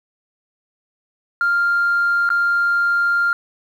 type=tone with dropouts; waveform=sine; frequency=1396.9 Hz; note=F6; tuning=in tune; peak=-13 dBFS; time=1.41-3.33 s; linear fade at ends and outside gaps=1 ms; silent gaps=2.291-2.302 s; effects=tanh soft clip ceiling -11 dBFS + 8-bit